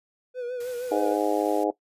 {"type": "tone with vibrato", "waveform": "triangle", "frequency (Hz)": 492.3, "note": "B4", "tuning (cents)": -6, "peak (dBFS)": -27, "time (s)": [0.34, 1.18], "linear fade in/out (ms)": 50, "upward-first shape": "sine", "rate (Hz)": 6.4, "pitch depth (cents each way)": 51}
{"type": "noise", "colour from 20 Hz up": "white", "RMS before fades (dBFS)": -46, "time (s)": [0.6, 1.64], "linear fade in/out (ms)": 5}
{"type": "harmonic tone", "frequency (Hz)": 103.83, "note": "G#2", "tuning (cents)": 0, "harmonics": [3, 4, 5, 6, 7, 8], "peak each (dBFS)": [-27, -28, -29, -30, -30, -31], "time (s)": [0.91, 1.71], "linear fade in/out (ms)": 10}
{"effects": ["noise-tail reverb RT60 0.1 s tail -18 dB re dry", "resampled to 32000 Hz"]}